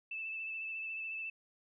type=tone with vibrato; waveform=sine; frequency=2637 Hz; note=E7; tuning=in tune; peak=-38 dBFS; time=0.11-1.3 s; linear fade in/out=5 ms; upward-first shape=sine; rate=14 Hz; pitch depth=20 cents each way; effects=none